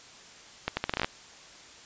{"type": "accelerating click train", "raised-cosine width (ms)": 0.3, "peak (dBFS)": -11, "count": 10, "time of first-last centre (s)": [0.68, 1.045], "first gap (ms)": 90, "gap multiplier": 0.78, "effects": ["white hiss -50 dBFS RMS until 1.85 s", "resampled to 16000 Hz"]}